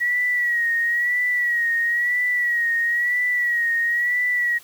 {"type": "tone with vibrato", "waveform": "sine", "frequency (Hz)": 1917, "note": "A#6", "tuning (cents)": 48, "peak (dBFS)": -18, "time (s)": [0, 4.59], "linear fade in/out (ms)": 20, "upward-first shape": "sine", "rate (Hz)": 1, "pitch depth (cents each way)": 54, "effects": ["white hiss -48 dBFS RMS until 4.63 s"]}